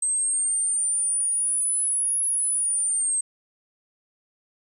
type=linear two-way sweep; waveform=sine; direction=up then down; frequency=8250 to 10548 to 8250 Hz; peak=-21 dBFS; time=0.02-3.21 s; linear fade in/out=5 ms; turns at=2.26 s; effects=none